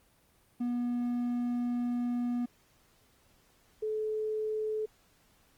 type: tone pair in turn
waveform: triangle / sine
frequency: 242.4 / 431.9 Hz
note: B3 / A4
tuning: -32 / -32 cents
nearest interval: minor seventh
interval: 1000 cents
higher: second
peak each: -27 / -30 dBFS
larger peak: first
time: 0.6-2.46 / 3.82-4.86 s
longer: first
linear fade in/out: 10 ms
effects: pink hiss -66 dBFS RMS until 5.57 s + Opus 24 kbps